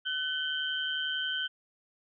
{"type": "tone cluster", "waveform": "sine", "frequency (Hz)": [1513, 2978, 3129], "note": ["F#6", "F#7", "G7"], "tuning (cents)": [38, 11, -4], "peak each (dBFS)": [-33, -39, -33], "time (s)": [0.05, 1.48], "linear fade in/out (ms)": 20, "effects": []}